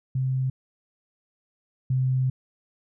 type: tone pair in turn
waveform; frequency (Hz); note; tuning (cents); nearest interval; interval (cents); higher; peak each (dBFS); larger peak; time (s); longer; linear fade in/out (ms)
sine; 130.81 / 129.76; C3 / C3; 0 / -14; unison; 14; first; -22 / -20; second; 0.15-0.5 / 1.9-2.3; second; 5
effects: none